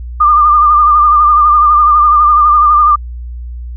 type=tone with vibrato; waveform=sine; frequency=1200 Hz; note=D6; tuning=37 cents sharp; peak=-4 dBFS; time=0.2-2.96 s; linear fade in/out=10 ms; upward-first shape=triangle; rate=12 Hz; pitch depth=53 cents each way; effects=added 60 Hz sine -21 dBFS peak until 3.76 s